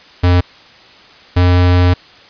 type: tone pair in turn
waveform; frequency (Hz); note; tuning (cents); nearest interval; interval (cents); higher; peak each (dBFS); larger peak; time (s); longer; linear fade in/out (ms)
square; 88.9 / 89.4; F2 / F2; +31 / +41; unison; 10; second; -8; neither; 0.23-0.41 / 1.36-1.94; second; 10
effects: white hiss -41 dBFS RMS until 2.29 s + resampled to 11025 Hz